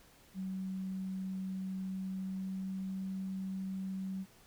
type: tone with pitch glide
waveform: sine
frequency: 189.2 to 190.52 Hz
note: F#3 to G3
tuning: +39 to -49 cents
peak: -36 dBFS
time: 0.34-4.26 s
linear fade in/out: 50 ms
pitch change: +12 cents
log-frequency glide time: 1.88-2.94 s
effects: pink hiss -62 dBFS RMS until 4.46 s